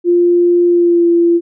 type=tone with pitch glide; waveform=sine; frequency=349.2 to 341.4 Hz; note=F4 to F4; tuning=0 to -39 cents; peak=-7 dBFS; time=0.04-1.41 s; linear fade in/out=50 ms; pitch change=-39 cents; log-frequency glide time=0.67-1.08 s; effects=none